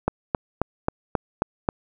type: click train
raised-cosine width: 1 ms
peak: -6 dBFS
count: 7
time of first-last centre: 0.08-1.689 s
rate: 3.73 Hz
effects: none